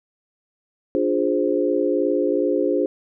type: chord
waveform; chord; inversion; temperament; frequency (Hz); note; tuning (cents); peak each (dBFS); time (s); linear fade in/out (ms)
sine; D half-diminished seventh; none; equal with one note detuned; 293.7 / 352.7 / 415.3 / 523.3; D4 / F4 / Ab4 / C5; 0 / +17 / 0 / 0; -23; 0.95-2.86; 0
effects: none